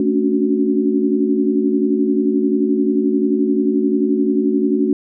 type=chord; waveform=sine; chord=D major seventh; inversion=second; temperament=equal with one note detuned; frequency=220 / 277.2 / 288.6 / 370 Hz; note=A3 / C#4 / D4 / F#4; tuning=0 / 0 / -30 / 0 cents; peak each=-19 dBFS; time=0-4.93 s; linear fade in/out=2 ms; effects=none